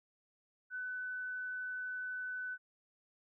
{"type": "tone", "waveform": "sine", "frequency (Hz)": 1502, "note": "F#6", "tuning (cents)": 26, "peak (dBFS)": -38, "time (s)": [0.7, 2.58], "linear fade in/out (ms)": 50, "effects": []}